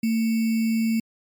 sine tone with sample-and-hold, 224.9 Hz, A3, 38 cents sharp, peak -19 dBFS, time 0.03-1 s, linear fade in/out 5 ms, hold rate 2450 Hz, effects MP3 96 kbps

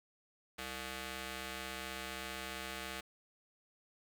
5% pulse ring-modulated tone, 261.6 Hz, C4, in tune, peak -27 dBFS, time 0.58-3.01 s, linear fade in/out 10 ms, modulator 977 Hz, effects none

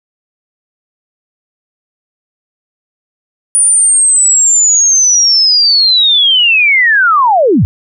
sine linear sweep, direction down, 9510 to 69.4 Hz, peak -5 dBFS, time 3.55-7.65 s, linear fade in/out 0 ms, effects none

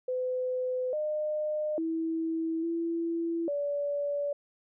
sine tone with pitch steps, 507 / 608 / 325.5 / 334.5 / 575 Hz, B4 / D#5 / E4 / E4 / D5, +45 / -40 / -22 / +25 / -37 cents, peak -28 dBFS, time 0.08-4.33 s, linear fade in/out 5 ms, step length 850 ms, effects none

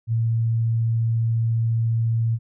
sine tone, 114.3 Hz, A#2, 34 cents flat, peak -18 dBFS, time 0.07-2.39 s, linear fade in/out 50 ms, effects none

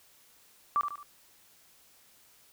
sine tone with echo, 1167 Hz, D6, 11 cents flat, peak -23 dBFS, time 0.76-0.81 s, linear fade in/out 0 ms, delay 73 ms, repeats 3, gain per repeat -7 dB, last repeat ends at 1.029 s, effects white hiss -61 dBFS RMS until 2.52 s

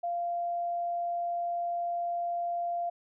sine tone, 693 Hz, F5, 14 cents flat, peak -29 dBFS, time 0.03-2.9 s, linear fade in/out 10 ms, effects none

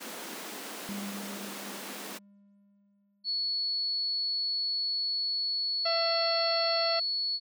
pink high-pass noise, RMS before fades -41 dBFS, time 0-2.19 s, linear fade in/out 20 ms, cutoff 200 Hz, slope 48 dB/octave
triangle tone with exponential decay, 200.9 Hz, G3, 43 cents sharp, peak -32 dBFS, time 0.89-3.52 s, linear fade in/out 0 ms, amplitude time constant 570 ms
sine tone, 4400 Hz, C#8, 14 cents flat, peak -28 dBFS, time 3.24-7.4 s, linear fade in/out 50 ms
harmonic tone, 669 Hz, E5, 25 cents sharp, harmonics 1 / 2 / 3 / 4 / 5 / 6 / 7 / 8, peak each -29 / -35 / -39 / -41 / -43 / -45 / -46 / -47 dBFS, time 5.85-7 s, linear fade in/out 10 ms
effects none

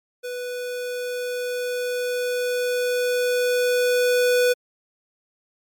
square tone with level ramp, 493.9 Hz, B4, in tune, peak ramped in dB -29 to -16 dBFS, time 0.23-4.54 s, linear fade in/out 20 ms, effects MP3 96 kbps

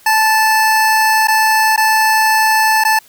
25% pulse tone with dropouts, 876 Hz, A5, 8 cents flat, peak -6 dBFS, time 0.06-2.99 s, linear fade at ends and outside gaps 5 ms, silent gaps 1.273-1.282 / 1.763-1.776 / 2.839-2.849 s, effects white hiss -46 dBFS RMS until 3.08 s

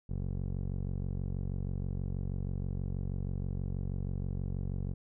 15% pulse tone with low-pass filter, 46.25 Hz, F#1, in tune, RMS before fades -35 dBFS, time 0.09-4.94 s, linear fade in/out 10 ms, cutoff 310 Hz, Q 0.66, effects none

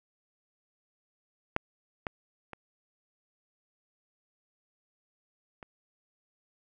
clicks, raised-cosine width 0.5 ms, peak -11 / -17 / -26 / -29 dBFS, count 4, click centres 1.564 / 2.068 / 2.533 / 5.628 s, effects none

